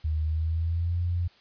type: tone with pitch glide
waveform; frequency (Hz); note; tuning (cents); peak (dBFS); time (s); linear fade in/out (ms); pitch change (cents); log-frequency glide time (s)
sine; 77.78 to 87.31; D#2 to F2; 0 to 0; -24; 0.04-1.28; 10; +200; 0.24-1
effects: white hiss -58 dBFS RMS until 1.4 s + resampled to 11025 Hz